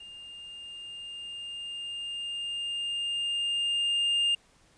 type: tone with level ramp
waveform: triangle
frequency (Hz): 2811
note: F7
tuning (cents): +11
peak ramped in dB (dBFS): -42 to -21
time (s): 0-4.35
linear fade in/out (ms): 5
effects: pink hiss -62 dBFS RMS until 4.77 s + resampled to 22050 Hz